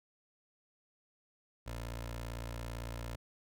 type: tone with notch filter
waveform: 15% pulse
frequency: 57.8 Hz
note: A#1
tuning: 14 cents flat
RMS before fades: -42 dBFS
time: 1.66-3.16 s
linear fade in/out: 10 ms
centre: 190 Hz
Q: 1.1
effects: none